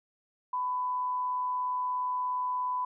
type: tone with amplitude modulation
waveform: sine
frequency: 1000 Hz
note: B5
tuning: 21 cents sharp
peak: -27 dBFS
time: 0.53-2.85 s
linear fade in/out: 5 ms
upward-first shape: sine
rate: 137 Hz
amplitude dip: 25%
effects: none